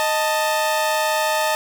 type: tone pair together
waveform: sawtooth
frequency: 622.3 / 884.1 Hz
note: D#5 / A5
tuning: 0 / +8 cents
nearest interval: tritone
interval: 608 cents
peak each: -17 dBFS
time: 0-1.55 s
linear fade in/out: 0 ms
effects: 7-bit